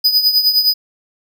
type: tone with tremolo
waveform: square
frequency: 4978 Hz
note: D#8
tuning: in tune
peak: -8 dBFS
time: 0.04-0.74 s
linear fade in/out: 10 ms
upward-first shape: triangle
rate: 9.7 Hz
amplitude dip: 75%
effects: none